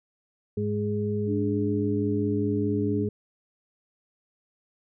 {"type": "harmonic tone", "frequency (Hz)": 104.1, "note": "G#2", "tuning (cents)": 5, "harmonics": [1, 2, 4], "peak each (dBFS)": [-29, -29, -29], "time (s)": [0.57, 3.09], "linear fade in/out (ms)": 5}
{"type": "tone with pitch glide", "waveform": "sine", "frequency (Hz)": [295, 292.6], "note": ["D4", "D4"], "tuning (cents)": [8, -6], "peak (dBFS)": -27, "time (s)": [1.26, 3.07], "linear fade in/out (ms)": 50, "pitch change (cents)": -14, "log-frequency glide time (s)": [1.69, 2.31]}
{"effects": []}